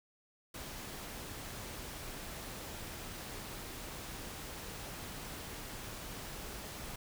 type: noise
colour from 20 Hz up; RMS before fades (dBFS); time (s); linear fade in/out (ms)
pink; -45; 0.54-6.96; 5
effects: none